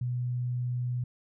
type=tone; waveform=sine; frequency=123.47 Hz; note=B2; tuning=in tune; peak=-28 dBFS; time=0.01-1.04 s; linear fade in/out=5 ms; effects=none